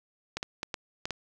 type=clicks; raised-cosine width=0.2 ms; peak=-15 dBFS; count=6; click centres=0.37 / 0.429 / 0.631 / 0.742 / 1.055 / 1.107 s; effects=none